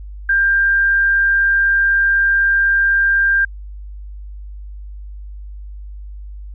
sine tone, 1592 Hz, G6, 26 cents sharp, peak -11 dBFS, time 0.29-3.45 s, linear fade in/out 5 ms, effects added 50 Hz sine -29 dBFS peak until 6.54 s

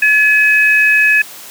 sine tone pair together, 1709 / 2542 Hz, G#6 / D#7, +49 / +36 cents, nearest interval perfect fifth, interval 687 cents, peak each -10 dBFS, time 0.02-1.22 s, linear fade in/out 5 ms, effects white hiss -33 dBFS RMS until 1.5 s + high-pass 150 Hz 12 dB/octave

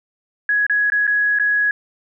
sine tone with dropouts, 1672 Hz, G#6, 11 cents sharp, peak -14 dBFS, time 0.49-1.71 s, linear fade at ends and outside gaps 2 ms, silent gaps 0.666-0.697 / 0.901-0.92 / 1.069-1.076 / 1.388-1.397 s, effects none

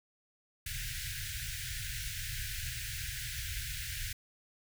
pink band-stop noise, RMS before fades -39 dBFS, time 0.66-4.13 s, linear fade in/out 5 ms, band 140 to 1500 Hz, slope 96 dB/octave, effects none

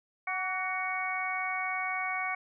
harmonic tone with a mistuned harmonic, 371.5 Hz, F#4, 7 cents sharp, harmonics 2 / 3 / 4 / 5 / 6, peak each -36 / -37 / -40 / -42 / -33 dBFS, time 0.27-2.35 s, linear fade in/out 5 ms, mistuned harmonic 3, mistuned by +33 cents, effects none

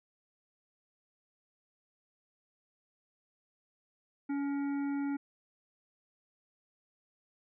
harmonic tone with a mistuned harmonic, 281.9 Hz, C#4, 29 cents sharp, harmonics 1 / 3 / 5 / 7 / 8, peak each -31 / -46 / -49 / -55 / -55 dBFS, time 4.29-5.17 s, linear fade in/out 10 ms, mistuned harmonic 7, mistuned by -48 cents, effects none

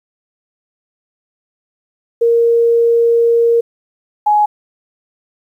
sine tone pair in turn, 466.2 / 838.4 Hz, A#4 / G#5, 0 / +16 cents, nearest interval minor seventh, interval 1016 cents, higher second, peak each -8 dBFS, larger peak neither, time 2.21-3.61 / 4.26-4.46 s, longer first, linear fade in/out 10 ms, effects 8-bit

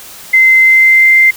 sine tone with pitch glide, 2069 to 2087 Hz, C7 to C7, -20 to -5 cents, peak -3 dBFS, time 0.33-1.31 s, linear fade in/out 10 ms, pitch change +15 cents, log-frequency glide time 0.59-1.14 s, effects white hiss -32 dBFS RMS until 1.36 s

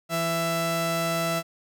sawtooth tone pair together, 166.1 / 664.4 Hz, E3 / E5, +13 / +13 cents, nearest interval 2 octaves, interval 2400 cents, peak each -25 / -21 dBFS, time 0.09-1.43 s, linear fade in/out 50 ms, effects none

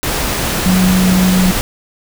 sine tone in noise, 185 Hz, F#3, in tune, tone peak -9 dBFS, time 0.66-1.51 s, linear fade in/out 0 ms, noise pink, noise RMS -17 dBFS, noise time 0.03-1.61 s, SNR +5 dB, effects none

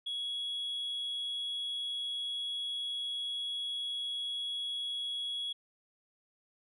sine tone, 3343 Hz, G#7, 11 cents sharp, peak -32 dBFS, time 0.06-5.53 s, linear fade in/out 10 ms, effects tanh soft clip ceiling -32 dBFS

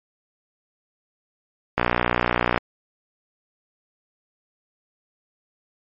click train, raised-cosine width 0.5 ms, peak -3 dBFS, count 49, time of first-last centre 1.78-2.577 s, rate 60.2 Hz, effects MP3 32 kbps

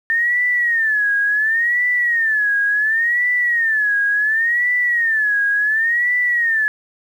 sine tone with vibrato, 1800 Hz, A6, 39 cents sharp, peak -14 dBFS, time 0.1-6.68 s, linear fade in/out 0 ms, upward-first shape sine, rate 0.7 Hz, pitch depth 160 cents each way, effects 8-bit

